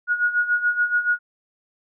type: tone with tremolo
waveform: sine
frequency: 1448 Hz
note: F#6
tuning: 38 cents flat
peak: -15 dBFS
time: 0.07-1.19 s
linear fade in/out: 50 ms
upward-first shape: sine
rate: 7 Hz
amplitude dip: 75%
effects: none